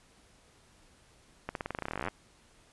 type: accelerating click train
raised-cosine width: 0.5 ms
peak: -19 dBFS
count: 22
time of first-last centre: 1.49-2.084 s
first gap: 62 ms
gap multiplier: 0.91
effects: pink hiss -62 dBFS RMS until 2.72 s + resampled to 24000 Hz